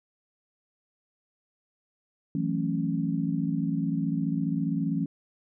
sine chord, F# minor seventh, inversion third, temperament equal with one note detuned, 164.81 / 185 / 220 / 274.2 Hz, E3 / F#3 / A3 / C#4, 0 / 0 / 0 / -19 cents, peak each -29 / -32 / -32 / -30 dBFS, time 2.35-5.06 s, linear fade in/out 2 ms, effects none

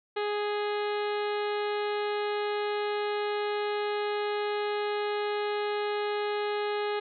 harmonic tone, 415.3 Hz, G#4, in tune, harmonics 1 / 2 / 3 / 4 / 5 / 6 / 7 / 8 / 9 / 10, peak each -29 / -35 / -39 / -41 / -43 / -45 / -46 / -47 / -48 / -49 dBFS, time 0.16-7 s, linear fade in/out 10 ms, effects none

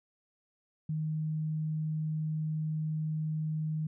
sine tone, 155.7 Hz, D#3, 2 cents sharp, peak -30 dBFS, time 0.89-3.87 s, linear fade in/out 5 ms, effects none

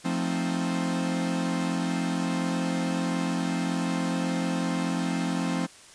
45% pulse chord, F dominant seventh, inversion none, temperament equal, 174.61 / 220 / 261.6 / 311.1 Hz, F3 / A3 / C4 / Eb4, 0 / 0 / 0 / 0 cents, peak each -29 / -34 / -30 / -35 dBFS, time 0.04-5.67 s, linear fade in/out 20 ms, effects white hiss -50 dBFS RMS until 5.94 s + resampled to 22050 Hz

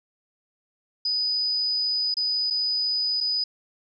sine tone with dropouts, 4978 Hz, D#8, in tune, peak -22 dBFS, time 1.05-3.44 s, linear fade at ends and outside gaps 5 ms, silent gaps 2.142-2.168 / 2.502-2.506 / 3.205-3.209 s, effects none

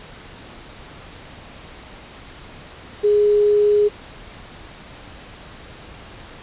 sine tone with quantisation, 415.3 Hz, G#4, in tune, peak -12 dBFS, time 3.03-3.89 s, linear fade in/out 20 ms, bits 7, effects pink hiss -40 dBFS RMS until 6.42 s + resampled to 8000 Hz

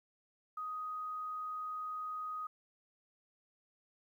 sine tone, 1250 Hz, D#6, 8 cents sharp, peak -38 dBFS, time 0.57-2.47 s, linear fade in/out 5 ms, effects 12-bit

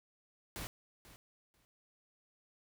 pink noise with echo, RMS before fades -43 dBFS, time 0.56-0.67 s, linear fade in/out 0 ms, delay 490 ms, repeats 2, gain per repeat -15 dB, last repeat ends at 1.65 s, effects none

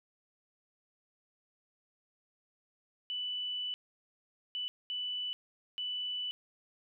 sine tone bursts at uneven times, 2979 Hz, F#7, 11 cents sharp, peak -34 dBFS, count 4, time 3.1-3.74 / 4.55-4.68 / 4.9-5.33 / 5.78-6.31 s, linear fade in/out 0 ms, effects none

